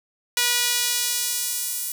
sawtooth tone with high-pass filter sweep, 485 Hz, B4, 31 cents flat, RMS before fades -24 dBFS, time 0.37-1.92 s, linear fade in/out 2 ms, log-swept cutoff 2400 to 10000 Hz, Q 0.7, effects none

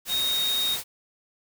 sine tone in noise, 3729 Hz, A#7, in tune, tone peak -23 dBFS, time 0.08-0.78 s, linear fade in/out 50 ms, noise white, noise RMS -32 dBFS, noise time 0.05-0.84 s, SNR +6 dB, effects none

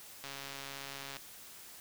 click train, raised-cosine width 0.2 ms, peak -26 dBFS, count 129, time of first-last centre 0.24-1.168 s, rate 138 Hz, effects white hiss -52 dBFS RMS until 1.8 s

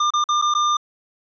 square tone with dropouts, 1200 Hz, D6, 37 cents sharp, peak -17 dBFS, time 0-0.77 s, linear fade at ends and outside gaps 5 ms, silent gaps 0.105-0.136 / 0.241-0.288 / 0.416-0.422 / 0.54-0.549 s, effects resampled to 16000 Hz

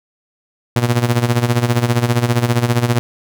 sawtooth tone with tremolo, 119.9 Hz, A#2, 49 cents sharp, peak -6 dBFS, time 0.76-2.99 s, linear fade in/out 0 ms, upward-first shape sine, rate 15 Hz, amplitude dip 75%, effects none

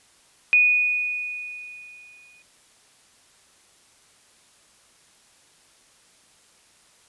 sine tone with exponential decay, 2475 Hz, D#7, 10 cents flat, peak -12 dBFS, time 0.53-2.42 s, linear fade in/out 0 ms, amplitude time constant 410 ms, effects white hiss -57 dBFS RMS until 7.08 s + resampled to 24000 Hz

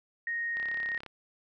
sine tone, 1864.7 Hz, A#6, in tune, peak -30 dBFS, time 0.27-0.98 s, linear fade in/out 2 ms
click train, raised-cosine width 0.3 ms, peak -28 dBFS, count 18, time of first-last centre 0.57-1.063 s, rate 34.5 Hz
effects none

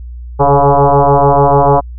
sine tone with frequency modulation, 144.4 Hz, D3, 29 cents flat, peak -5 dBFS, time 0.39-1.81 s, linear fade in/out 20 ms, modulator 141 Hz, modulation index 6.4, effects added 60 Hz sine -24 dBFS peak until 1.98 s

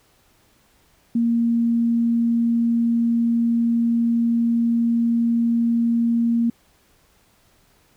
sine tone, 233.1 Hz, A#3, in tune, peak -16 dBFS, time 1.15-6.5 s, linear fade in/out 5 ms, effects pink hiss -59 dBFS RMS until 7.96 s

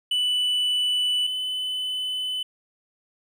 triangle tone pair in turn, 2977 / 3013 Hz, F#7 / F#7, +10 / +31 cents, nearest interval unison, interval 21 cents, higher second, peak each -19 / -24 dBFS, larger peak first, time 0.11-1.27 / 1.27-2.43 s, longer neither, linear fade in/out 5 ms, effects none

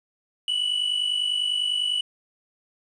triangle tone pair together, 2950 / 3000 Hz, F#7 / F#7, -6 / +23 cents, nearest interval unison, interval 29 cents, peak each -22 / -27 dBFS, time 0.48-2.01 s, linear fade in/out 2 ms, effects resampled to 22050 Hz + 9-bit

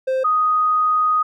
triangle / sine tone pair in turn, 523 / 1246.4 Hz, C5 / D#6, -1 / +3 cents, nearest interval octave + minor third, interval 1504 cents, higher second, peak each -15 / -14 dBFS, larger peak second, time 0.07-0.24 / 0.24-1.23 s, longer second, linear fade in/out 10 ms, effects none

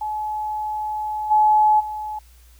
sine tone with level steps, 853 Hz, G#5, 46 cents sharp, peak -23 / -12 / -26 dBFS, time 0.01-2.19 s, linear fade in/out 5 ms, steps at 1.3 / 1.79 s, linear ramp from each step 20 ms, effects added 60 Hz sine -47 dBFS peak until 2.59 s + white hiss -56 dBFS RMS until 2.59 s

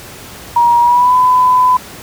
sine tone with pitch glide, 950 to 1004.7 Hz, A#5 to B5, +33 to +29 cents, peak -6 dBFS, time 0.56-1.77 s, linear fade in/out 5 ms, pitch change +96 cents, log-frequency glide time 0.8-1.15 s, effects pink hiss -32 dBFS RMS until 2.02 s + high-pass 60 Hz 12 dB/octave

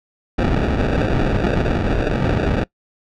pink noise with sample-and-hold, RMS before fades -18 dBFS, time 0.38-2.64 s, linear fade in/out 10 ms, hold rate 1050 Hz, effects noise-tail reverb RT60 0.1 s tail -22 dB re dry + low-pass 3000 Hz 12 dB/octave

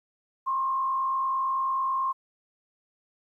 sine tone with frequency modulation, 1065 Hz, C6, 30 cents sharp, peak -24 dBFS, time 0.46-2.13 s, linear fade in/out 20 ms, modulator 49 Hz, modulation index 0.55, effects 11-bit

